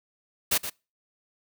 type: noise with echo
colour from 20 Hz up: white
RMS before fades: -23 dBFS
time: 0.51-0.58 s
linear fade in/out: 10 ms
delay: 120 ms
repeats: 1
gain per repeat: -10 dB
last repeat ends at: 0.7 s
effects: noise-tail reverb RT60 0.3 s tail -25 dB re dry